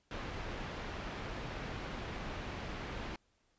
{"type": "low-pass noise", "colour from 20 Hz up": "pink", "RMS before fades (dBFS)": -42, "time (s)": [0.11, 3.16], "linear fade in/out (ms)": 2, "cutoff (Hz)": 3000, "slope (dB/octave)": 12, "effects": ["pink hiss -75 dBFS RMS until 3.58 s", "resampled to 16000 Hz"]}